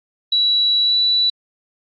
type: tone with pitch glide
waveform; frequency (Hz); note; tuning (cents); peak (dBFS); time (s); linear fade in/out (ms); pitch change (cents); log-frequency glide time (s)
sine; 3920 to 3950; B7 to B7; -14 to 0; -13; 0.32-1.3; 5; +14; 0.82-0.96
effects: AAC 64 kbps